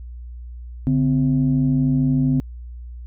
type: tone pair together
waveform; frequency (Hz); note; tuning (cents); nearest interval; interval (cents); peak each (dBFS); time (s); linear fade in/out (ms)
sine; 144.52 / 257.5; D3 / C4; -27 / -28; minor seventh; 999; -17; 0.87-2.4; 0
effects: tanh soft clip ceiling -9 dBFS + added 60 Hz sine -32 dBFS peak until 3.06 s